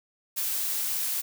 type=noise; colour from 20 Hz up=blue; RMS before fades=-29 dBFS; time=0.36-1.22 s; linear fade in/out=20 ms; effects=none